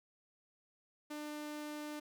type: tone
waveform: sawtooth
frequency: 299 Hz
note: D4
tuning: 31 cents sharp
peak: -38 dBFS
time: 1.1-2 s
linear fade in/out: 10 ms
effects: none